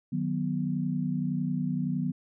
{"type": "chord", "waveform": "sine", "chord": "B major", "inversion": "first", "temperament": "just", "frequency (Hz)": [154.34, 185.21, 246.9], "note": ["D#3", "F#3", "B3"], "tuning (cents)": [-14, 2, 0], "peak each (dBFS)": -31, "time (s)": [0.12, 2.12], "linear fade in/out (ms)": 10, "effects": []}